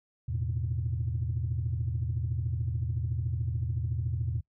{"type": "chord", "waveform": "sine", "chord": "E suspended fourth", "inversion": "none", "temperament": "just", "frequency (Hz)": [82.41, 109.88, 123.61], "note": ["E2", "A2", "B2"], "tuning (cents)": [0, -2, 2], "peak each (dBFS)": -32, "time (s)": [0.28, 4.41], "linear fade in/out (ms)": 10, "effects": ["noise-tail reverb RT60 0.1 s tail -23 dB re dry", "tanh soft clip ceiling -21 dBFS"]}